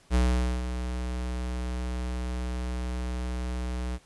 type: tone with ADSR envelope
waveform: square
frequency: 61.74 Hz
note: B1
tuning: in tune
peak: -20 dBFS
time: 0.1-3.99 s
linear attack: 48 ms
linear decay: 470 ms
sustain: -10 dB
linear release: 44 ms
effects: pink hiss -59 dBFS RMS until 4.05 s + resampled to 24000 Hz